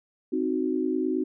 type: chord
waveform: sine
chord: C diminished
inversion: none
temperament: equal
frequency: 261.6 / 311.1 / 370 Hz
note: C4 / Eb4 / Gb4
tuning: 0 / 0 / 0 cents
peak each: -28 dBFS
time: 0.32-1.24 s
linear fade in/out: 10 ms
effects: none